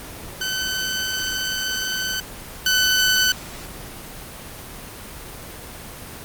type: tone pair in turn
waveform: 15% pulse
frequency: 1522 / 1508 Hz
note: F#6 / F#6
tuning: +48 / +32 cents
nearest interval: unison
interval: 16 cents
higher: first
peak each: -16 / -9 dBFS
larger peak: second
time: 0.41-2.2 / 2.66-3.32 s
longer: first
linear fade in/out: 2 ms
effects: pink hiss -36 dBFS RMS until 6.24 s + Opus 24 kbps